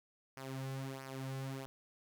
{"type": "tone with flanger", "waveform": "sawtooth", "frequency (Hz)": 133.7, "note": "C3", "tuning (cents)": 38, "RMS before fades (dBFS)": -43, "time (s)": [0.37, 1.66], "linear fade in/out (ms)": 0, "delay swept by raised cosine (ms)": [0.26, 3.26], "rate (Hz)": 1.5, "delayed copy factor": -0.7, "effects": []}